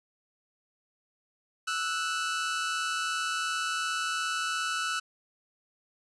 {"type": "tone pair together", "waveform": "sawtooth", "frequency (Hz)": [1317.2, 1480], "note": ["E6", "F#6"], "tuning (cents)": [-2, 0], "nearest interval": "major second", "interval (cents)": 202, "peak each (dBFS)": -28, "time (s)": [1.67, 5], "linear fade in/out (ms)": 10, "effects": ["resampled to 22050 Hz"]}